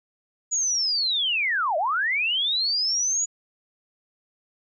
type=linear two-way sweep; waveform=sine; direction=down then up; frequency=6900 to 584 to 6900 Hz; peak=-21 dBFS; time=0.51-3.26 s; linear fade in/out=20 ms; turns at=1.77 s; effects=none